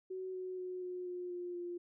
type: tone with pitch steps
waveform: sine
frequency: 374 / 369.9 / 365.9 / 361.9 / 357.9 / 354 / 350.2 Hz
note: F#4 / F#4 / F#4 / F#4 / F4 / F4 / F4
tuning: +19 / 0 / -19 / -38 / +42 / +23 / +5 cents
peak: -39 dBFS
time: 0.1-1.78 s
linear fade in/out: 10 ms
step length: 240 ms
effects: none